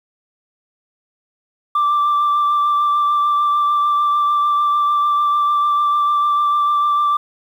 sine tone with vibrato, 1174.7 Hz, D6, in tune, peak -11 dBFS, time 1.75-7.17 s, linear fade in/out 5 ms, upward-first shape triangle, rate 6.7 Hz, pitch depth 19 cents each way, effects tanh soft clip ceiling -11 dBFS + 8-bit

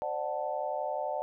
sine chord, D dominant seventh, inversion third, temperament equal with one note detuned, 523.3 / 594.8 / 740 / 880 Hz, C5 / D5 / F#5 / A5, 0 / +22 / 0 / 0 cents, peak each -39 / -34 / -36 / -37 dBFS, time 0.02-1.22 s, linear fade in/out 0 ms, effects none

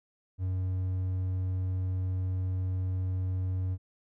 triangle tone, 92.8 Hz, F#2, 6 cents sharp, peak -26 dBFS, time 0.38-3.78 s, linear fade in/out 50 ms, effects none

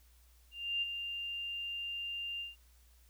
sine tone with ADSR envelope, 2794 Hz, F7, in tune, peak -30 dBFS, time 0.51-2.56 s, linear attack 310 ms, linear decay 23 ms, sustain -7 dB, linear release 160 ms, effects added 60 Hz sine -61 dBFS peak until 3.09 s + white hiss -69 dBFS RMS until 3.09 s

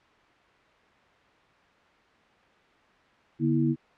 sine tone cluster, 143.6 / 241 / 325.6 Hz, D3 / B3 / E4, -39 / -42 / -21 cents, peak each -26 dBFS, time 3.39-3.76 s, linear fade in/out 50 ms, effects white hiss -59 dBFS RMS until 3.97 s + low-pass 2000 Hz 12 dB/octave

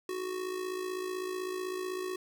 square tone with amplitude modulation, 370 Hz, F#4, in tune, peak -32 dBFS, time 0.09-2.16 s, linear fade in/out 2 ms, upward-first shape sine, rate 55.9 Hz, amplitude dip 60%, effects none

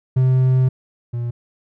triangle tone pair in turn, 129.3 / 119.28 Hz, C3 / A#2, -20 / +40 cents, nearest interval minor second, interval 140 cents, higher first, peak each -10 / -19 dBFS, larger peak first, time 0.16-0.69 / 1.13-1.31 s, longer first, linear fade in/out 10 ms, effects none

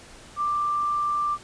sine tone, 1181 Hz, D6, 9 cents sharp, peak -22 dBFS, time 0.36-1.38 s, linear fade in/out 50 ms, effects pink hiss -47 dBFS RMS until 1.43 s + resampled to 22050 Hz

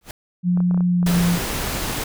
pink noise with exponential growth, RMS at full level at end -28 dBFS, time 0.01-0.11 s, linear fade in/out 2 ms, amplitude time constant 20 ms
sine tone with pitch glide, 177.9 to 173.24 Hz, F3 to F3, +32 to -14 cents, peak -15 dBFS, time 0.43-1.39 s, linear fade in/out 50 ms, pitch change -46 cents, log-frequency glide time 0.87-1.24 s
clicks, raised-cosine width 1 ms, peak -20 dBFS, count 10, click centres 0.574 / 0.604 / 0.711 / 0.745 / 0.776 / 0.807 / 1.029 / 1.067 / 1.11 / 1.178 s
pink noise, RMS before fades -25 dBFS, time 1.06-2.04 s, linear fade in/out 5 ms
effects none

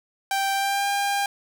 sawtooth tone with pitch glide, 784 to 801.9 Hz, G5 to G5, 0 to +39 cents, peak -18 dBFS, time 0.31-1.26 s, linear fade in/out 2 ms, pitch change +39 cents, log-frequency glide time 0.53-0.88 s, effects none

